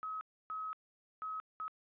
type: tone bursts at uneven times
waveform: sine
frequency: 1277 Hz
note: D#6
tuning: 45 cents sharp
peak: -38 dBFS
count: 4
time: 0.03-0.21 / 0.5-0.73 / 1.22-1.4 / 1.6-1.68 s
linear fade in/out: 0 ms
effects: resampled to 8000 Hz + 13-bit